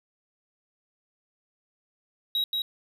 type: tone with echo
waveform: triangle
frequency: 3834 Hz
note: A#7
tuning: 48 cents sharp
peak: -22 dBFS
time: 2.35-2.44 s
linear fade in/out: 2 ms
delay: 180 ms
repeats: 1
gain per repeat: -2 dB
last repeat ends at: 2.62 s
effects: none